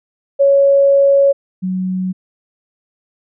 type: tone pair in turn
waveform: sine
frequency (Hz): 556 / 185.54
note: C#5 / F#3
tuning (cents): +5 / +5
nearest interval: octave + perfect fifth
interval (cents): 1900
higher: first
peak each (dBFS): -7 / -16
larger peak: first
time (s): 0.39-1.33 / 1.62-2.13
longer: first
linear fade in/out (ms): 20
effects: none